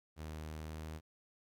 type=tone with pitch glide; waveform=sawtooth; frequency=77.78 to 78.64 Hz; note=D#2 to D#2; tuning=0 to +19 cents; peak=-39 dBFS; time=0.16-1.01 s; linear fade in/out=50 ms; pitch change=+19 cents; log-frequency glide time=0.6-0.9 s; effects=13-bit